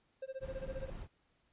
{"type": "tone with tremolo", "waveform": "triangle", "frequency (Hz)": 530, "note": "C5", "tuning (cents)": 22, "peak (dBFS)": -36, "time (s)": [0.22, 0.9], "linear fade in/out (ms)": 5, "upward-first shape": "sine", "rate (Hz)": 15, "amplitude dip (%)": 100}
{"type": "noise", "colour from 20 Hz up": "brown", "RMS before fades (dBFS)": -45, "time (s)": [0.4, 1.08], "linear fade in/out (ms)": 50}
{"effects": ["pink hiss -75 dBFS RMS until 1.52 s", "resampled to 8000 Hz"]}